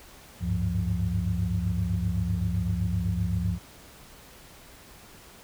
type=tone cluster; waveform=sine; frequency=71.8 / 97 / 104.8 / 174.4 Hz; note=D2 / G2 / G#2 / F3; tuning=-39 / -18 / +16 / -2 cents; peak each=-30 / -28 / -31 / -29 dBFS; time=0.4-3.59 s; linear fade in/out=50 ms; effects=tanh soft clip ceiling -15 dBFS + pink hiss -50 dBFS RMS until 5.43 s